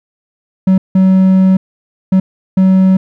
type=tone bursts at uneven times; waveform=triangle; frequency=188.7 Hz; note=F#3; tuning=34 cents sharp; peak=-3 dBFS; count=4; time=0.67-0.78 / 0.95-1.57 / 2.12-2.2 / 2.57-2.97 s; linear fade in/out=5 ms; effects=none